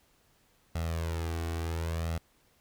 sawtooth tone with flanger, 82.41 Hz, E2, in tune, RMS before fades -33 dBFS, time 0.75-2.18 s, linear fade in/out 5 ms, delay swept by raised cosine 1.5 to 2.7 ms, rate 0.7 Hz, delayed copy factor +0.65, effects pink hiss -67 dBFS RMS until 2.6 s

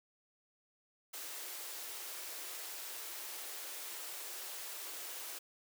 white high-pass noise, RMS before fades -45 dBFS, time 1.13-5.39 s, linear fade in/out 10 ms, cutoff 310 Hz, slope 96 dB/octave, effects none

